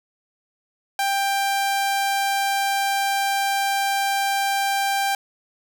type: tone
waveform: sawtooth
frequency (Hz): 790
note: G5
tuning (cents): +13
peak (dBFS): -16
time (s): 0.99-5.15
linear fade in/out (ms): 2
effects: none

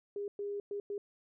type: tone bursts at uneven times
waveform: sine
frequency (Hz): 406.3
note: G#4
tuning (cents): -38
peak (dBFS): -35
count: 4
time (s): 0.16-0.28 / 0.39-0.6 / 0.71-0.8 / 0.9-0.98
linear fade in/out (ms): 2
effects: none

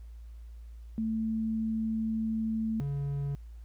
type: tone pair in turn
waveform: sine / triangle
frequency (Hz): 221.8 / 141.06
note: A3 / C#3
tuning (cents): +14 / +31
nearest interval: minor sixth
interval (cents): 783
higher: first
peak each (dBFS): -28 / -28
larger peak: neither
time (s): 0.98-2.8 / 2.8-3.35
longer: first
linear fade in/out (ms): 0
effects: added 57 Hz sine -43 dBFS peak until 3.64 s + pink hiss -70 dBFS RMS until 3.64 s

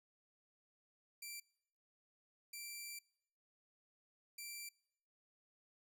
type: tone bursts at uneven times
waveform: 10% pulse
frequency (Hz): 2349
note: D7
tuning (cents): 0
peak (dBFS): -38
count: 3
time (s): 1.22-1.4 / 2.53-2.99 / 4.38-4.69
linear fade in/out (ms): 5
effects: noise-tail reverb RT60 0.7 s tail -24 dB re dry

